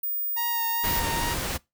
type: tone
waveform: sine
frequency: 15000 Hz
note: A#9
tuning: 10 cents sharp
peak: -26 dBFS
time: 0.03-1 s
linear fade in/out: 5 ms
type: tone with vibrato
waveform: sawtooth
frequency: 932.3 Hz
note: A#5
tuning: in tune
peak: -25 dBFS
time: 0.36-1.35 s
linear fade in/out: 20 ms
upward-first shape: sine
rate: 2.4 Hz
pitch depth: 20 cents each way
type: noise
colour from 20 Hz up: pink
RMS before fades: -29 dBFS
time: 0.83-1.58 s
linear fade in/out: 20 ms
effects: noise-tail reverb RT60 0.2 s tail -22 dB re dry